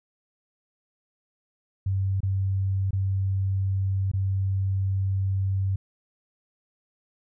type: tone with dropouts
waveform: sine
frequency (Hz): 96.5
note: G2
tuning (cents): -27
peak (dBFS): -22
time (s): 1.86-5.76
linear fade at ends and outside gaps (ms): 5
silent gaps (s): 2.205-2.231 / 2.908-2.93 / 4.116-4.135
effects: none